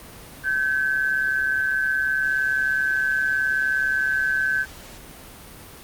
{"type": "tone pair together", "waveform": "sine", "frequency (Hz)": [1544, 1683.2], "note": ["G6", "G#6"], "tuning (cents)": [-27, 23], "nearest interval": "minor second", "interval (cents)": 150, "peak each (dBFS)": [-20, -27], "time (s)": [0.43, 4.66], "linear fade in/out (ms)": 50, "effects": ["pink hiss -42 dBFS RMS until 5.83 s", "Opus 32 kbps"]}